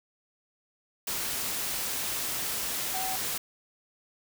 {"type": "tone in noise", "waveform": "sine", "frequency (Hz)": 757, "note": "F#5", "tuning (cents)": 39, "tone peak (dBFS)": -33, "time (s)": [2.94, 3.16], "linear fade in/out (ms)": 5, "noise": "white", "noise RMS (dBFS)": -32, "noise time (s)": [1.07, 3.38], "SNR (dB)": -4, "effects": []}